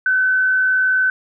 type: tone with frequency modulation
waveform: sine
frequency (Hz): 1518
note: F#6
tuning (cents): +44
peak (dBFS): -13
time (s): 0.06-1.1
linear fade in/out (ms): 2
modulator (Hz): 60.9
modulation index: 0.3
effects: none